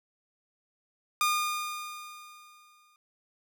sawtooth tone with exponential decay, 1216 Hz, D#6, 40 cents flat, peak -19 dBFS, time 1.21-2.96 s, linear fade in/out 1 ms, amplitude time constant 380 ms, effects none

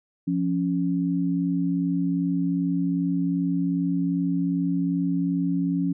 sine tone pair together, 174.63 / 277.2 Hz, F3 / C#4, 0 / 0 cents, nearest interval minor sixth, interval 800 cents, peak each -24 dBFS, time 0.27-5.93 s, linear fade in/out 10 ms, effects none

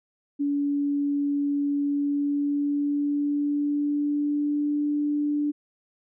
sine tone with pitch glide, 285.7 to 293.7 Hz, D4 to D4, -48 to 0 cents, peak -22 dBFS, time 0.39-5.52 s, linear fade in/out 20 ms, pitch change +48 cents, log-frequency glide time 1.84-4.84 s, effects none

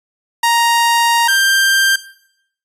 sawtooth tone pair in turn, 935 / 1581.1 Hz, A#5 / G6, +5 / +14 cents, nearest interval major sixth, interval 909 cents, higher second, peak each -7 dBFS, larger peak neither, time 0.43-1.28 / 1.28-1.96 s, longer first, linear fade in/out 5 ms, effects noise-tail reverb RT60 0.7 s tail -17 dB re dry + resampled to 32000 Hz

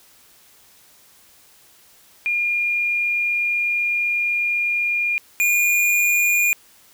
sine / square tone pair in turn, 2416 / 2427 Hz, D7 / D#7, +48 / -44 cents, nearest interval unison, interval 8 cents, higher second, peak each -18 / -16 dBFS, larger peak second, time 2.26-5.18 / 5.4-6.53 s, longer first, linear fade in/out 0 ms, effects white hiss -52 dBFS RMS until 6.93 s

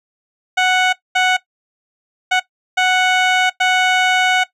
15% pulse tone bursts at uneven times, 740 Hz, F#5, in tune, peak -5 dBFS, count 5, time 0.57-0.93 / 1.15-1.37 / 2.31-2.4 / 2.77-3.5 / 3.6-4.44 s, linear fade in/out 10 ms, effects noise-tail reverb RT60 0.1 s tail -17 dB re dry + low-pass 5000 Hz 12 dB/octave

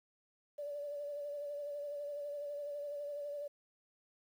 sine tone with vibrato, 579 Hz, D5, 25 cents flat, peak -39 dBFS, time 0.58-3.48 s, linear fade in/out 10 ms, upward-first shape sine, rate 12 Hz, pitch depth 31 cents each way, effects 11-bit

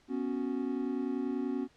triangle chord, B suspended second, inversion none, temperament equal, 246.9 / 277.2 / 370 Hz, B3 / C#4 / F#4, 0 / 0 / 0 cents, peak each -33 / -32 / -36 dBFS, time 0.08-1.68 s, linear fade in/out 50 ms, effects pink hiss -65 dBFS RMS until 1.76 s + low-pass 6000 Hz 12 dB/octave

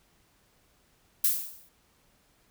violet noise with exponential decay, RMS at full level -21 dBFS, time 1.24-1.69 s, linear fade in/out 5 ms, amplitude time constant 97 ms, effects pink hiss -66 dBFS RMS until 2.5 s

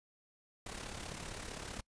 pink noise with amplitude modulation, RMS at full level -42 dBFS, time 0.66-1.81 s, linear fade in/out 5 ms, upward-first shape sine, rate 35.4 Hz, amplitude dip 60%, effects noise-tail reverb RT60 0.1 s tail -25 dB re dry + resampled to 22050 Hz

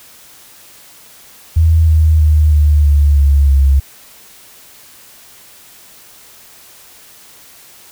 sine tone with pitch steps, 80.9 / 78.69 / 76.54 / 74.44 / 72.41 / 70.43 / 68.5 Hz, E2 / D#2 / D#2 / D2 / D2 / C#2 / C#2, -32 / +20 / -28 / +24 / -24 / +28 / -20 cents, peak -6 dBFS, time 1.56-3.8 s, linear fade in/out 10 ms, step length 320 ms, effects white hiss -41 dBFS RMS until 7.91 s

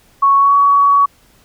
sine tone with pitch glide, 1108.7 to 1127.4 Hz, C#6 to C#6, 0 to +29 cents, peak -7 dBFS, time 0.22-1.06 s, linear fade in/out 10 ms, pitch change +29 cents, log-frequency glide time 0.37-0.55 s, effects pink hiss -51 dBFS RMS until 1.44 s

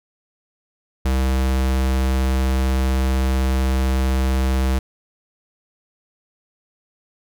square tone, 65.41 Hz, C2, in tune, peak -17 dBFS, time 1.05-4.79 s, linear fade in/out 5 ms, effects none

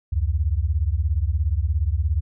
sine beating tone pair, 69.4 / 86.4 Hz, C#2 / F2, +3 / -18 cents, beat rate 17 Hz, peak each -21 / -22 dBFS, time 0.12-2.21 s, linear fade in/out 10 ms, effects none

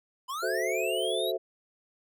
square linear sweep, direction up, 987.8 to 3951 Hz, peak -33 dBFS, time 0.28-1.32 s, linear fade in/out 20 ms
sine chord, F# half-diminished seventh, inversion none, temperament equal, 370 / 440 / 523.3 / 659.3 Hz, F#4 / A4 / C5 / E5, 0 / 0 / 0 / 0 cents, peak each -33 dBFS, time 0.42-1.38 s, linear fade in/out 20 ms
effects none

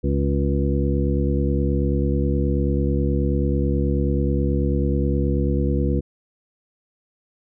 harmonic tone with a mistuned harmonic, 69.3 Hz, C#2, in tune, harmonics 1 / 2 / 3 / 4 / 5 / 7, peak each -21 / -24 / -26 / -27 / -28 / -29 dBFS, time 0.03-6.01 s, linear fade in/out 20 ms, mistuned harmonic 5, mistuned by +47 cents, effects none

